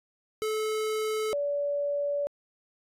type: tone pair in turn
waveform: square / sine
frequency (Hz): 433.3 / 574.4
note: A4 / D5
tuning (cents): -27 / -39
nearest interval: perfect fourth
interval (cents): 488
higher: second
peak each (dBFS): -28 / -26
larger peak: second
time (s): 0.42-1.33 / 1.33-2.27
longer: second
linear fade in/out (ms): 0
effects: resampled to 32000 Hz